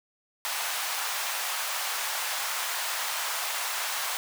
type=high-pass noise; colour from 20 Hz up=pink; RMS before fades=-31 dBFS; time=0.45-4.17 s; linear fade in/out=0 ms; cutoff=770 Hz; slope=24 dB/octave; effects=none